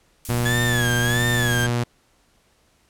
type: noise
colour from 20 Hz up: violet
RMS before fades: -29 dBFS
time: 0.25-1.64 s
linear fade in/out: 0 ms
type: tone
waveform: sawtooth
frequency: 120.1 Hz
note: B2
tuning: 48 cents flat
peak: -16 dBFS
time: 0.29-1.84 s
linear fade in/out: 10 ms
type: click train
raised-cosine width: 5 ms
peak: -21 dBFS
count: 49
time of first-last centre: 0.29-1.689 s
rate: 34.3 Hz
type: tone with vibrato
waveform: 35% pulse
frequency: 1693 Hz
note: G#6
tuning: 33 cents sharp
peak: -20 dBFS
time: 0.45-1.67 s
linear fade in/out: 10 ms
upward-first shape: sine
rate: 1.5 Hz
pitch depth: 110 cents each way
effects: pink hiss -61 dBFS RMS until 2.89 s + low-pass 11000 Hz 12 dB/octave